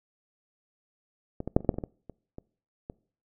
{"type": "clicks", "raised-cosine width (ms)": 2, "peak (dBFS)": [-20, -19, -6, -29, -25, -7, -26, -18, -20, -28, -27, -23], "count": 12, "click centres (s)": [1.404, 1.476, 1.565, 1.606, 1.647, 1.692, 1.742, 1.785, 1.838, 2.097, 2.384, 2.899], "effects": ["noise-tail reverb RT60 0.5 s tail -24 dB re dry"]}